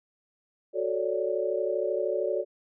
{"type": "chord", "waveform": "sine", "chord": "D major seventh", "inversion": "first", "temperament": "equal", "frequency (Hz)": [370, 440, 554.4, 587.3], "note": ["F#4", "A4", "C#5", "D5"], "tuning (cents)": [0, 0, 0, 0], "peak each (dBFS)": -31, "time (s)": [0.73, 2.45], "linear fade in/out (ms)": 50, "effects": []}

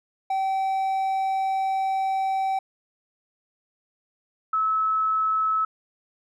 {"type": "tone pair in turn", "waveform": ["triangle", "sine"], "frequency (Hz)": [770, 1297.7], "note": ["G5", "E6"], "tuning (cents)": [-31, -28], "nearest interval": "major sixth", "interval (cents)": 903, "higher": "second", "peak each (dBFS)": -20, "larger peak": "neither", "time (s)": [[0.3, 2.59], [4.53, 5.65]], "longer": "first", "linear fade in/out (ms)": 5, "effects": []}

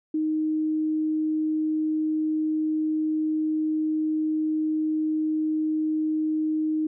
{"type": "tone", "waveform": "sine", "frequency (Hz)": 311.1, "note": "D#4", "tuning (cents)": 0, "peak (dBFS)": -22, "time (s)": [0.14, 6.87], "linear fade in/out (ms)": 5, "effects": []}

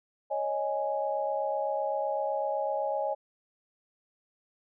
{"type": "chord", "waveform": "sine", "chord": "C# suspended second", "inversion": "none", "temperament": "equal", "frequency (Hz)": [554.4, 622.3, 830.6], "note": ["C#5", "D#5", "G#5"], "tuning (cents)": [0, 0, 0], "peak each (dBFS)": -32, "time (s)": [0.3, 3.15], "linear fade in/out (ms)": 20, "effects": []}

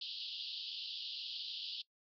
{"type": "band-pass noise", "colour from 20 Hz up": "pink", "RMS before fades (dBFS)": -44, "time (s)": [0.01, 1.82], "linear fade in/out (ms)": 5, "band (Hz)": [2900, 4900], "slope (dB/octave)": 96, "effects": ["noise-tail reverb RT60 0.1 s tail -20 dB re dry"]}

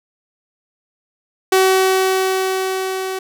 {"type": "tone with level ramp", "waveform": "sawtooth", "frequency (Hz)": 378.4, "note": "F#4", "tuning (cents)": 39, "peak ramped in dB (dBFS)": [-6, -18], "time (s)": [1.52, 3.19], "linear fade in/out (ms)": 5, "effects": []}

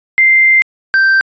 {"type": "tone pair in turn", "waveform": ["sine", "triangle"], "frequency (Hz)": [2089, 1565], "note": ["C7", "G6"], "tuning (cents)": [-3, -3], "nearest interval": "perfect fourth", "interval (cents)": 500, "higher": "first", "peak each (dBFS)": -5, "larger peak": "neither", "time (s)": [[0.18, 0.62], [0.94, 1.21]], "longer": "first", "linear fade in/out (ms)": 0, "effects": ["resampled to 16000 Hz"]}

